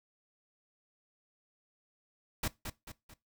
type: noise with echo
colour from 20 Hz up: pink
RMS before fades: -33 dBFS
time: 2.43-2.48 s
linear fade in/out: 5 ms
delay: 220 ms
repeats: 3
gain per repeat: -7 dB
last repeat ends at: 3.14 s
effects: noise-tail reverb RT60 0.2 s tail -19 dB re dry